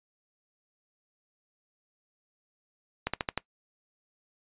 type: slowing click train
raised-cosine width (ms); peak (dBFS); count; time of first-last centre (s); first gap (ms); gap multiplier
0.3; -12; 5; 3.07-3.376; 66; 1.1
effects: noise-tail reverb RT60 0.1 s tail -21 dB re dry + resampled to 8000 Hz